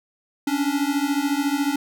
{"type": "beating tone pair", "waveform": "square", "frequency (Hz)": [277.2, 291.2], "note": ["C#4", "D4"], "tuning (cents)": [0, -15], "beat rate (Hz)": 14, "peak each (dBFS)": -24, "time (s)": [0.47, 1.76], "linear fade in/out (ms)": 5, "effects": []}